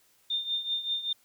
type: tone with tremolo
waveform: sine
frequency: 3618 Hz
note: A7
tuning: 48 cents sharp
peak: -25 dBFS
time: 0.3-1.13 s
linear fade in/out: 5 ms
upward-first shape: triangle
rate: 5.2 Hz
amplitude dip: 80%
effects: white hiss -65 dBFS RMS until 1.24 s